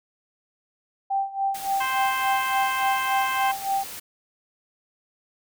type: tone with tremolo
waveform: sine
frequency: 784 Hz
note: G5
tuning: in tune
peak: -20 dBFS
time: 1.1-3.84 s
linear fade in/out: 10 ms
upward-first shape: sine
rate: 3.5 Hz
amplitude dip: 85%
type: noise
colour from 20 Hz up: white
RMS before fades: -37 dBFS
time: 1.54-4 s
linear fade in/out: 10 ms
type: harmonic tone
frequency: 523.3 Hz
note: C5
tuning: in tune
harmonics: 2 / 3 / 4 / 5 / 6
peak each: -26 / -30 / -32 / -34 / -36 dBFS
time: 1.8-3.52 s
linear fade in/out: 10 ms
effects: none